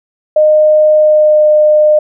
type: tone with pitch glide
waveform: sine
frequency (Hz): 613 to 607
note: D#5 to D#5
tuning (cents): -26 to -43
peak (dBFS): -4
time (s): 0.36-1.99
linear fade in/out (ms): 5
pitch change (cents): -17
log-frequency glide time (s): 0.96-1.48
effects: none